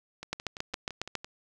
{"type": "two click trains", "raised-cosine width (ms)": 0.2, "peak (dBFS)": [-14, -23], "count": [7, 7], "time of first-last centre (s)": [[0.33, 1.153], [0.23, 1.245]], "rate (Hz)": [7.29, 5.91], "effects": []}